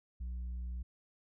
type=tone with tanh clipping; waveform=sine; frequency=60.9 Hz; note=B1; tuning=24 cents flat; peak=-38 dBFS; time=0.2-0.83 s; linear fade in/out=10 ms; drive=3 dB; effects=none